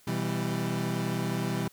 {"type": "chord", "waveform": "30% pulse", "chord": "E minor", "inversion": "second", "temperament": "equal with one note detuned", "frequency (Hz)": [125.7, 164.81, 196], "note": ["B2", "E3", "G3"], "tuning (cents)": [31, 0, 0], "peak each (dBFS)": -30, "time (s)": [0.07, 1.68], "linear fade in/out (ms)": 5, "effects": ["white hiss -60 dBFS RMS until 1.72 s"]}